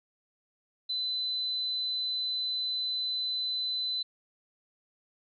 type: tone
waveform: sine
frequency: 4020 Hz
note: B7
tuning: 30 cents sharp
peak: -29 dBFS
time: 0.89-4.03 s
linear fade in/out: 10 ms
effects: none